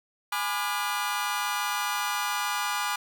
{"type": "chord", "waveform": "sawtooth", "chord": "G# diminished seventh", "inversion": "none", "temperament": "just", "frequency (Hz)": [830.6, 996.7, 1196.1, 1435.3], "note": ["G#5", "B5", "D6", "F6"], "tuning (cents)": [0, 16, 31, 47], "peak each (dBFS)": [-29, -29, -28, -30], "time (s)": [0.32, 2.96], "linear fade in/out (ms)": 5, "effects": []}